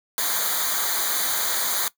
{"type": "noise with comb filter", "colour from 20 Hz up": "white", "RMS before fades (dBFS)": -24, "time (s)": [0.18, 1.88], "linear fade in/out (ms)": 0, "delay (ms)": 0.37, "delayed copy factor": -1, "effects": ["noise-tail reverb RT60 0.1 s tail -18 dB re dry"]}